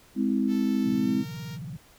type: chord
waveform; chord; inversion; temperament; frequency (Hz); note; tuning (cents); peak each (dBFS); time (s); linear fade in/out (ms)
sine; Ab augmented; none; just; 207.7 / 259.6 / 324.5; Ab3 / C4 / E4; 0 / -13 / -27; -26 / -25 / -30; 0.15-1.25; 50
type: tone with pitch glide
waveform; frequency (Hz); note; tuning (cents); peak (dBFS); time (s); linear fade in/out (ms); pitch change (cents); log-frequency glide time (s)
5% pulse; 440 to 466.2; A4 to A#4; 0 to 0; -32; 0.47-1.59; 50; +100; 0.92-1.38
type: tone with vibrato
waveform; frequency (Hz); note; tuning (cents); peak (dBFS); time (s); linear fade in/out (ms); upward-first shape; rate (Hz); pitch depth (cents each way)
sine; 146.83; D3; 0; -34; 0.84-1.77; 5; square; 18; 270
effects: pink hiss -56 dBFS RMS until 1.98 s